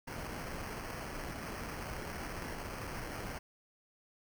pink noise with sample-and-hold, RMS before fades -42 dBFS, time 0.07-3.39 s, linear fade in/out 10 ms, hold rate 3675 Hz, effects none

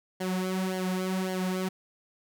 sawtooth tone with flanger, 186.2 Hz, F#3, 11 cents sharp, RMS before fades -30 dBFS, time 0.2-1.69 s, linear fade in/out 10 ms, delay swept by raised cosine 0.79 to 4.29 ms, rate 1.8 Hz, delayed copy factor -0.75, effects none

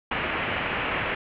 white low-pass noise, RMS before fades -28 dBFS, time 0.11-1.15 s, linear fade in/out 5 ms, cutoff 2800 Hz, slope 48 dB/octave, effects none

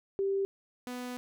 sine / sawtooth tone pair in turn, 392 / 248.1 Hz, G4 / B3, 0 / +8 cents, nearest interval minor sixth, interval 792 cents, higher first, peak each -27 / -33 dBFS, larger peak first, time 0.19-0.45 / 0.87-1.17 s, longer second, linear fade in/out 0 ms, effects none

